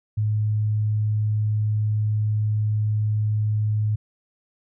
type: tone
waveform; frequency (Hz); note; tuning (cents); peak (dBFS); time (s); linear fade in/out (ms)
sine; 106.7; G#2; +47; -19; 0.17-3.96; 10
effects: none